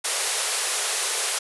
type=band-pass noise; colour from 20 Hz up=white; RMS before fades=-26 dBFS; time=0.04-1.39 s; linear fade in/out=10 ms; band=380 to 11000 Hz; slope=96 dB/octave; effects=none